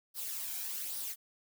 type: noise with flanger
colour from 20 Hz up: blue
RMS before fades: -39 dBFS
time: 0.14-1.16 s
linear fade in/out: 50 ms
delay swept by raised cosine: 0.2 to 1.3 ms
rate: 1.2 Hz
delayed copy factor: +0.5
effects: none